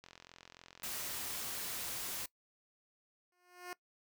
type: click train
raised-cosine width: 0.2 ms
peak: -35 dBFS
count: 58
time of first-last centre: 0.04-1.35 s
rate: 43.5 Hz
type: noise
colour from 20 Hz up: white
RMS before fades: -41 dBFS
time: 0.83-2.26 s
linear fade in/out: 5 ms
type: tone with exponential growth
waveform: 10% pulse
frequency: 357.7 Hz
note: F4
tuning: 41 cents sharp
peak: -32 dBFS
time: 3.32-3.73 s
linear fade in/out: 2 ms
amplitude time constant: 88 ms
effects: noise-tail reverb RT60 0.1 s tail -21 dB re dry